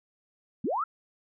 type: linear sweep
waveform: sine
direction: up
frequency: 164.81 to 1374 Hz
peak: -26 dBFS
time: 0.64-0.84 s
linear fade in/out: 5 ms
effects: none